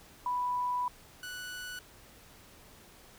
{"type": "tone pair in turn", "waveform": ["sine", "sawtooth"], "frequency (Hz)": [987.8, 1480], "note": ["B5", "F#6"], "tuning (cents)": [0, 0], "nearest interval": "perfect fifth", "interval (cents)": 700, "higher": "second", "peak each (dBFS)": [-29, -36], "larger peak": "first", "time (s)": [[0.26, 0.88], [1.23, 1.79]], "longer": "first", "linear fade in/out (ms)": 2, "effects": ["pink hiss -56 dBFS RMS until 3.18 s"]}